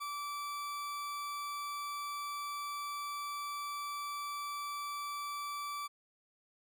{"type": "tone", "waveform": "40% pulse", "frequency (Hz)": 1160, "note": "D6", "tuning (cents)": -22, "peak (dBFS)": -37, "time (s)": [0, 5.88], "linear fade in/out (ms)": 20, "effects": []}